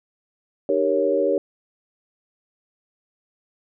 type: chord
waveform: sine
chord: Eb dominant seventh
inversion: none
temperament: equal with one note detuned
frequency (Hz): 304.7 / 392 / 466.2 / 554.4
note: Eb4 / G4 / Bb4 / Db5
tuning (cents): -36 / 0 / 0 / 0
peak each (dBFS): -26 / -23 / -23 / -21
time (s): 0.69-1.38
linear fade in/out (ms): 2
effects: none